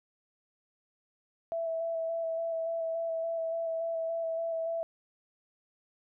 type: tone with vibrato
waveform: sine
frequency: 659.3 Hz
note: E5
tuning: in tune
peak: -30 dBFS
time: 1.52-4.83 s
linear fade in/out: 0 ms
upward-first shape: square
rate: 3.5 Hz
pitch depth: 14 cents each way
effects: none